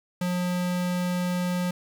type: tone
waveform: square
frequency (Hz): 179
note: F3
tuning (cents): +43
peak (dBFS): -25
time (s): 0.21-1.71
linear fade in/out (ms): 5
effects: 9-bit